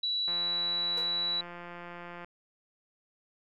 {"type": "tone", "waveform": "sine", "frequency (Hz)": 3932, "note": "B7", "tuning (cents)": -8, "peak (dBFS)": -28, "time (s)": [0.03, 1.41], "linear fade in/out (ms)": 5}
{"type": "click train", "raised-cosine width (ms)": 0.5, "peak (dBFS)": -29, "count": 343, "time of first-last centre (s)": [0.28, 2.246], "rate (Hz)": 174}
{"type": "tone with exponential decay", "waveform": "sawtooth", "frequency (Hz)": 480, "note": "B4", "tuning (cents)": -49, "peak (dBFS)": -34, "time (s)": [0.97, 1.16], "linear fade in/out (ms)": 5, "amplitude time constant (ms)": 41}
{"effects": []}